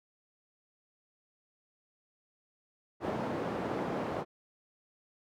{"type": "band-pass noise", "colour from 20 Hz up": "white", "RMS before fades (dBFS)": -35, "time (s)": [3, 4.25], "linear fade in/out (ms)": 50, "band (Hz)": [140, 640], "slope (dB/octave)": 12, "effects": []}